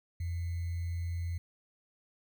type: tone with sample-and-hold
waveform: sine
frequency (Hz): 85.5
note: F2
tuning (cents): -36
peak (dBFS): -32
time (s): 0.2-1.38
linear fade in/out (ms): 5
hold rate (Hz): 2100
effects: none